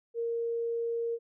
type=tone; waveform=sine; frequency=464.9 Hz; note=A#4; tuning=5 cents flat; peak=-29 dBFS; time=0.14-1.19 s; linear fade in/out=50 ms; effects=none